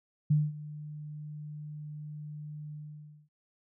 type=tone with ADSR envelope; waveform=sine; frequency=150.2 Hz; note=D3; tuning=39 cents sharp; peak=-20 dBFS; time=0.3-3.29 s; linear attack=10 ms; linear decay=210 ms; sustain=-19 dB; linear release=560 ms; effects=none